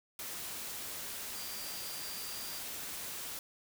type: tone in noise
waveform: sine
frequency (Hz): 4746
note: D8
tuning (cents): +17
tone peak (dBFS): -47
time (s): 1.35-2.59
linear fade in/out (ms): 2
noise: white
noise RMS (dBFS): -42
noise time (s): 0.19-3.39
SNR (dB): -8
effects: none